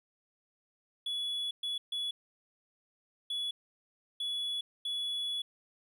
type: tone bursts at uneven times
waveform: triangle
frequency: 3400 Hz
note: G#7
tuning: 40 cents sharp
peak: -31 dBFS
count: 6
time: 1.06-1.51 / 1.63-1.78 / 1.92-2.11 / 3.3-3.51 / 4.2-4.61 / 4.85-5.42 s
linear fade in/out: 5 ms
effects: none